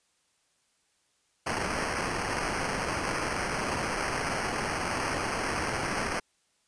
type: noise with sample-and-hold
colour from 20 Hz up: white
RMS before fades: -31 dBFS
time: 1.46-6.2 s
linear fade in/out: 10 ms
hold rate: 3675 Hz
effects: white hiss -71 dBFS RMS until 6.67 s + resampled to 22050 Hz